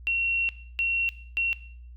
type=tone bursts at uneven times; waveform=sine; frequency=2731 Hz; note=F7; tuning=39 cents flat; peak=-22 dBFS; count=3; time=0.07-0.49 / 0.79-1.09 / 1.37-1.53 s; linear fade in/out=0 ms; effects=noise-tail reverb RT60 0.6 s tail -17 dB re dry + added 60 Hz sine -42 dBFS peak until 1.96 s